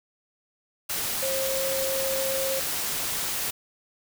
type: tone in noise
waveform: sine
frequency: 535 Hz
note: C5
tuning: 38 cents sharp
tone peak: -27 dBFS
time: 1.22-2.6 s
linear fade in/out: 10 ms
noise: white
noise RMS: -29 dBFS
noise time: 0.89-3.51 s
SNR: -1 dB
effects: none